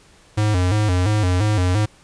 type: tone with vibrato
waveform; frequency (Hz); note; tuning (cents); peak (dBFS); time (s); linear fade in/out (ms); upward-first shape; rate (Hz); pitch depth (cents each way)
square; 98; G2; 0; -16; 0.37-1.86; 10; square; 2.9; 140
effects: pink hiss -51 dBFS RMS until 2.03 s + resampled to 22050 Hz